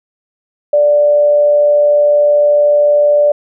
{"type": "tone with amplitude modulation", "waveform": "sine", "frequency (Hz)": 587.3, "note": "D5", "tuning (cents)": 0, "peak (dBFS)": -5, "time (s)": [0.73, 3.32], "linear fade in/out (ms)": 5, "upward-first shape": "sine", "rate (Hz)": 144, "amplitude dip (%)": 25, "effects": []}